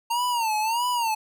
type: tone with vibrato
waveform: square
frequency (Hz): 918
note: A#5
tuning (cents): -27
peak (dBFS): -23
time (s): 0.1-1.15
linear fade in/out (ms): 10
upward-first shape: sine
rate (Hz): 1.6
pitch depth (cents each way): 130
effects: none